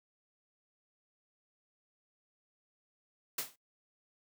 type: noise with exponential decay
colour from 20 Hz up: white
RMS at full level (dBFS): -31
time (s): 3.38-3.56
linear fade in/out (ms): 5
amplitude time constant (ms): 38
effects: noise-tail reverb RT60 0.1 s tail -20 dB re dry + high-pass 150 Hz 12 dB/octave